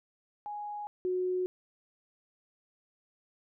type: tone pair in turn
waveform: sine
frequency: 830.6 / 366.1 Hz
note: G#5 / F#4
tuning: 0 / -18 cents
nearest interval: octave + major second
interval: 1418 cents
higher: first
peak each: -36 / -28 dBFS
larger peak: second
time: 0.46-0.87 / 1.05-1.46 s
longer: neither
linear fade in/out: 0 ms
effects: none